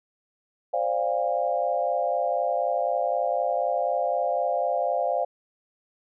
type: chord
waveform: sine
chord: D half-diminished seventh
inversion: third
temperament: equal with one note detuned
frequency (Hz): 523.3 / 587.3 / 698.5 / 809.3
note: C5 / D5 / F5 / Ab5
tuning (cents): 0 / 0 / 0 / -45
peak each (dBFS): -28 / -28 / -26 / -31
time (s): 0.73-5.25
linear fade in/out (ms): 10
effects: none